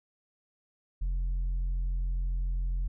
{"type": "tone with tanh clipping", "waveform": "sine", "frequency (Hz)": 43.65, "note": "F1", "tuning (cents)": 0, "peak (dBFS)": -28, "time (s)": [1.01, 2.88], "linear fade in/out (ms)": 10, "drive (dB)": 3, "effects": []}